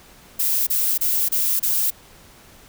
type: noise bursts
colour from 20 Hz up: violet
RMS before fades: -20 dBFS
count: 5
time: 0.39-1.906 s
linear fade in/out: 10 ms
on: 280 ms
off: 29 ms
effects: pink hiss -48 dBFS RMS until 2.68 s